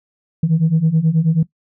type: beating tone pair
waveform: sine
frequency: 155.56 / 164.86 Hz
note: D#3 / E3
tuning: 0 / 0 cents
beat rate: 9.3 Hz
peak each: -15 / -13 dBFS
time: 0.43-1.43 s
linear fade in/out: 5 ms
effects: noise-tail reverb RT60 0.1 s tail -18 dB re dry + tanh soft clip ceiling -7 dBFS